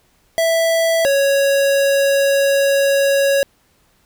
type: tone pair in turn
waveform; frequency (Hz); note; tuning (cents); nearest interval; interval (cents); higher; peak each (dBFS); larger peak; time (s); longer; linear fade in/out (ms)
square; 659.3 / 554.4; E5 / C#5; 0 / 0; minor third; 300; first; -14 / -13; second; 0.38-1.05 / 1.05-3.43; second; 0
effects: pink hiss -58 dBFS RMS until 4.05 s